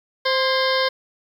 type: harmonic tone with a mistuned harmonic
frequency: 523.3 Hz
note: C5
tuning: in tune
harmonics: 1 / 2 / 3 / 4 / 6 / 7 / 8 / 9 / 10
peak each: -21 / -24 / -26 / -27 / -29 / -29 / -30 / -31 / -31 dBFS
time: 0.25-0.89 s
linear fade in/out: 10 ms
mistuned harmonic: 3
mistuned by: +46 cents
effects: 8-bit